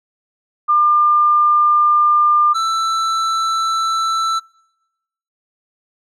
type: tone pair in turn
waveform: sine / square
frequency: 1200 / 1328 Hz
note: D6 / E6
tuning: +37 / +12 cents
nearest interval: major second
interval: 175 cents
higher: second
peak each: -10 / -16 dBFS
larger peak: first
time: 0.68-2.54 / 2.54-4.4 s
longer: neither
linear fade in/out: 20 ms
effects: noise-tail reverb RT60 1.0 s tail -26 dB re dry + low-pass 6000 Hz 12 dB/octave